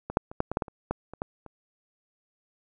clicks, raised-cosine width 1 ms, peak -19 / -6 / -26 / -10 / -16 / -10 / -14 / -28 / -13 / -26 / -16 / -29 dBFS, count 12, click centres 0.1 / 0.171 / 0.315 / 0.404 / 0.516 / 0.571 / 0.622 / 0.682 / 0.91 / 1.136 / 1.219 / 1.463 s, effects none

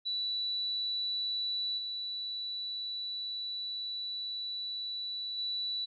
sine tone with level steps, 3951 Hz, B7, in tune, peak -31 / -35 / -32 dBFS, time 0.05-5.86 s, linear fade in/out 20 ms, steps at 1.77 / 5.37 s, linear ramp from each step 20 ms, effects none

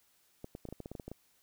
clicks, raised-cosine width 2 ms, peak -29 dBFS, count 12, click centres 0.444 / 0.551 / 0.653 / 0.688 / 0.726 / 0.803 / 0.859 / 0.916 / 0.952 / 0.998 / 1.08 / 1.116 s, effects white hiss -70 dBFS RMS until 1.42 s

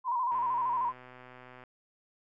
sine tone with vibrato, 988 Hz, B5, in tune, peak -27 dBFS, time 0.04-0.93 s, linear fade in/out 50 ms, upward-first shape square, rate 13 Hz, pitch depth 67 cents each way
click train, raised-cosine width 0.5 ms, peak -35 dBFS, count 167, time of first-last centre 0.32-1.637 s, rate 126 Hz
effects none

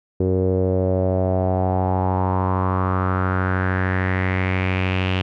sawtooth tone with low-pass filter sweep, 93.1 Hz, F#2, 11 cents sharp, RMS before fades -20 dBFS, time 0.2-5.22 s, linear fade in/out 5 ms, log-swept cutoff 420 to 2900 Hz, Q 4.6, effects none

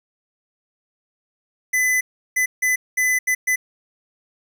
square tone bursts at uneven times, 2010 Hz, B6, 30 cents sharp, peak -17 dBFS, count 6, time 1.73-2.01 / 2.36-2.46 / 2.62-2.76 / 2.97-3.19 / 3.27-3.35 / 3.47-3.56 s, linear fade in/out 10 ms, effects none

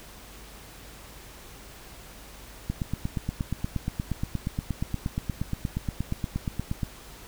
click train, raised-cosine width 5 ms, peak -15 dBFS, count 36, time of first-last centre 2.7-6.832 s, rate 8.47 Hz, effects added 50 Hz sine -50 dBFS peak until 7.27 s + pink hiss -47 dBFS RMS until 7.27 s

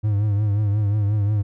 triangle tone with vibrato, 103.7 Hz, G#2, 2 cents flat, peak -15 dBFS, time 0.03-1.43 s, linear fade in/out 20 ms, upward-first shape triangle, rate 5.6 Hz, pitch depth 78 cents each way, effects none

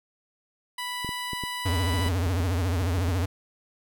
15% pulse tone, 987.8 Hz, B5, in tune, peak -24 dBFS, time 0.78-2.09 s, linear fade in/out 5 ms
clicks, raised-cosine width 3 ms, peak -22 dBFS, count 12, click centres 1.047 / 1.091 / 1.333 / 1.437 / 1.938 / 1.994 / 2.064 / 2.266 / 2.402 / 2.822 / 2.983 / 3.086 s
square tone with vibrato, 89.2 Hz, F2, 37 cents sharp, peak -24 dBFS, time 1.65-3.26 s, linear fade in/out 10 ms, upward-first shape triangle, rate 14 Hz, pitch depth 190 cents each way
effects none

